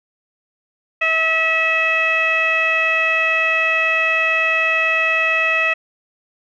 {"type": "tone with low-pass filter", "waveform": "15% pulse", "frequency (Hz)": 647, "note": "E5", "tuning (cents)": -32, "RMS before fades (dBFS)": -17, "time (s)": [1.01, 5.74], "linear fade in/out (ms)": 10, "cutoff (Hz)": 2400, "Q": 9.1, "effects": []}